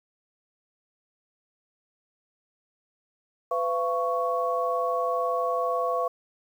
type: tone cluster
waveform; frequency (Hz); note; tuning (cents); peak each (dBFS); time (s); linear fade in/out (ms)
sine; 503 / 681 / 1111; B4 / F5 / C#6; +32 / -44 / +4; -28; 3.51-6.08; 5
effects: 9-bit